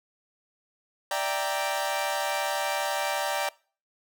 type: chord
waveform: sawtooth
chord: E half-diminished seventh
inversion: third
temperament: equal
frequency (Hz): 587.3 / 659.3 / 784 / 932.3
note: D5 / E5 / G5 / Bb5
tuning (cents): 0 / 0 / 0 / 0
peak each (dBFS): -27 / -32 / -27 / -29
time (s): 1.11-3.49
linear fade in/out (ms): 2
effects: noise-tail reverb RT60 0.4 s tail -23 dB re dry